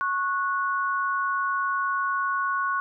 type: tone pair together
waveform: sine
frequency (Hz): 1100 / 1468.3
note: C#6 / F#6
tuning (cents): -14 / -14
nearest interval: perfect fourth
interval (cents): 500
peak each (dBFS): -25 / -27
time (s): 0.01-2.8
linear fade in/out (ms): 0
effects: none